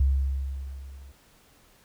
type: tone with level ramp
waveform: sine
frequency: 67.7 Hz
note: C#2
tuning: 40 cents flat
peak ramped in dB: -17 to -44 dBFS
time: 0-1.12 s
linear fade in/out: 5 ms
effects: pink hiss -59 dBFS RMS until 1.84 s